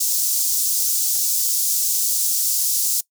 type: high-pass noise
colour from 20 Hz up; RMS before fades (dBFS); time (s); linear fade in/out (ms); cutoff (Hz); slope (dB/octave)
pink; -20; 0-3.01; 10; 5700; 24
effects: noise-tail reverb RT60 0.1 s tail -21 dB re dry

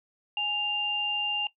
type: tone pair together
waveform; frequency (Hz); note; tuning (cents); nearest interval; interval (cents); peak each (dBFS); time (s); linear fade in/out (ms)
sine; 830.7 / 2794; G#5 / F7; 0 / 0; octave + major sixth; 2100; -35 / -26; 0.37-1.47; 2
effects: noise-tail reverb RT60 0.1 s tail -18 dB re dry

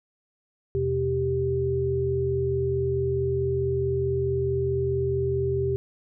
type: tone cluster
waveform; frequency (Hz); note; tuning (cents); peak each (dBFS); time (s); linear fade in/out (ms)
sine; 83.4 / 128 / 392.3; E2 / C3 / G4; +21 / -38 / +1; -31 / -28 / -24; 0.75-5.76; 0
effects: none

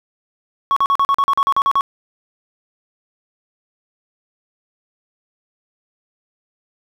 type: tone bursts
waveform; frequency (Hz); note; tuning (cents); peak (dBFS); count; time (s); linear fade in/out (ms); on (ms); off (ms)
sine; 1108.7; C#6; 0; -9; 12; 0.71-1.809; 0; 54; 41
effects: tanh soft clip ceiling -11 dBFS + 8-bit

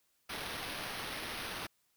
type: noise with sample-and-hold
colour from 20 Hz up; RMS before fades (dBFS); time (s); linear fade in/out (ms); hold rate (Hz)
white; -41; 0.29-1.67; 10; 7350
effects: white hiss -75 dBFS RMS until 1.96 s

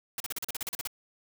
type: noise bursts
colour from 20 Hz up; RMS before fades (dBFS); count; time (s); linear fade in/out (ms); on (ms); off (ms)
white; -34; 12; 0.18-0.873; 2; 22; 39
effects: none

